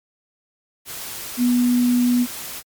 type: tone in noise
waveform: sine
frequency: 244.9 Hz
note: B3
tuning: 14 cents flat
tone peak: -14 dBFS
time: 1.37-2.27 s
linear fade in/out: 50 ms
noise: white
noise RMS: -32 dBFS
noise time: 0.85-2.63 s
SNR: +15 dB
effects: MP3 96 kbps